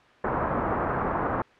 white low-pass noise, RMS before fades -27 dBFS, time 0.24-1.42 s, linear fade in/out 2 ms, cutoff 1300 Hz, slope 24 dB/octave, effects white hiss -54 dBFS RMS until 1.59 s + low-pass 2000 Hz 12 dB/octave

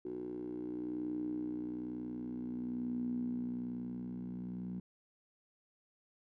10% pulse tone with band-pass filter sweep, 61.1 Hz, B1, 18 cents flat, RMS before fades -40 dBFS, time 0.05-4.8 s, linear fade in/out 5 ms, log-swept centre 350 to 200 Hz, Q 9.9, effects none

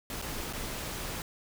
pink noise with dropouts, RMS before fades -37 dBFS, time 0.1-1.22 s, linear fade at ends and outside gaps 2 ms, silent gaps 0.217-0.222 / 0.528-0.533 s, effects none

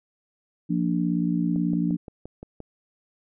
harmonic tone, 58.27 Hz, A#1, in tune, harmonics 3 / 4 / 5, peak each -24 / -28 / -26 dBFS, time 0.69-1.97 s, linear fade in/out 20 ms
click train, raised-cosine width 2 ms, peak -25 dBFS, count 7, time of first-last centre 1.56-2.603 s, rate 5.75 Hz
effects none

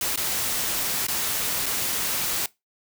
white noise with dropouts, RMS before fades -26 dBFS, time 0.01-2.46 s, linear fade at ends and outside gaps 2 ms, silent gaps 0.16-0.174 / 1.068-1.083 / 1.659-1.663 s, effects noise-tail reverb RT60 0.2 s tail -21 dB re dry

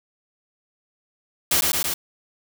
white noise with echo, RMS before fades -19 dBFS, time 1.51-1.61 s, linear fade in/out 5 ms, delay 110 ms, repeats 3, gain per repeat -2 dB, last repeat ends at 1.94 s, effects none

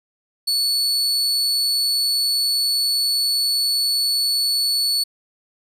40% pulse tone, 4435 Hz, C#8, in tune, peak -16 dBFS, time 0.47-5.04 s, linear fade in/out 10 ms, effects resampled to 32000 Hz

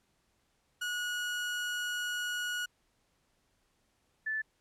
30% pulse / sine tone pair in turn, 1455 / 1749.3 Hz, F#6 / A6, -29 / -11 cents, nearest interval minor third, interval 318 cents, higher second, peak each -30 / -31 dBFS, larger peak first, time 0.81-2.66 / 4.26-4.42 s, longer first, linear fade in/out 10 ms, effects pink hiss -74 dBFS RMS until 4.6 s + low-pass 11000 Hz 12 dB/octave

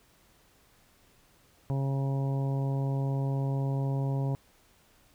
harmonic tone, 136.6 Hz, C#3, 25 cents flat, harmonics 1 / 2 / 3 / 4 / 5 / 6 / 7, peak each -27 / -38 / -41 / -42 / -45 / -48 / -46 dBFS, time 1.7-4.35 s, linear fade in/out 0 ms, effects pink hiss -63 dBFS RMS until 5.14 s

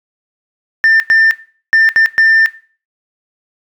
sine tone bursts at uneven times, 1792 Hz, A6, 31 cents sharp, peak -3 dBFS, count 5, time 0.84-1 / 1.1-1.31 / 1.73-1.89 / 1.96-2.06 / 2.18-2.46 s, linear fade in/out 0 ms, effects noise-tail reverb RT60 0.4 s tail -19 dB re dry + tanh soft clip ceiling -4 dBFS

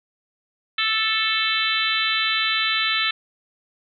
harmonic tone with a mistuned harmonic, 440 Hz, A4, in tune, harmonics 3 / 4 / 5 / 6 / 7 / 8 / 9, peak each -27 / -27 / -27 / -27 / -27 / -27 / -27 dBFS, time 0.78-3.11 s, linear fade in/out 5 ms, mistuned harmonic 7, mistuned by +19 cents, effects none

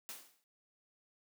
white noise with exponential decay, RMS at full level -43 dBFS, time 0.09-0.44 s, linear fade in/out 0 ms, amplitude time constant 76 ms, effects high-pass 200 Hz 12 dB/octave

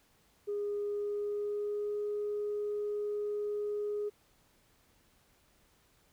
sine tone with pitch glide, 410.4 to 415.4 Hz, G#4 to G#4, -21 to 0 cents, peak -31 dBFS, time 0.47-4.1 s, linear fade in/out 20 ms, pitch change +21 cents, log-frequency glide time 0.79-2 s, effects tanh soft clip ceiling -28 dBFS + pink hiss -68 dBFS RMS until 6.12 s

